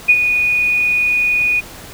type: tone with ADSR envelope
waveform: sine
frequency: 2466 Hz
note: D#7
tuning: 16 cents flat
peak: -4 dBFS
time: 0.08-1.61 s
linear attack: 18 ms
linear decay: 55 ms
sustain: -8 dB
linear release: 21 ms
effects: pink hiss -35 dBFS RMS until 1.93 s